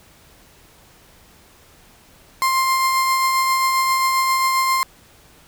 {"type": "tone with tremolo", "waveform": "35% pulse", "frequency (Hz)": 1053, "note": "C6", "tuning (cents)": 11, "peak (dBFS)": -13, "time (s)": [2.42, 4.83], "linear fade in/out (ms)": 0, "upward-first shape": "triangle", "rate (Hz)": 7.5, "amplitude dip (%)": 30, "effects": ["pink hiss -50 dBFS RMS until 5.47 s"]}